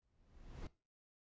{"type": "noise with exponential growth", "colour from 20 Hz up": "brown", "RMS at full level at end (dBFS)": -43, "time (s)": [0.02, 0.67], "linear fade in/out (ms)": 2, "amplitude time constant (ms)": 140, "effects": ["noise-tail reverb RT60 0.3 s tail -18 dB re dry", "resampled to 16000 Hz"]}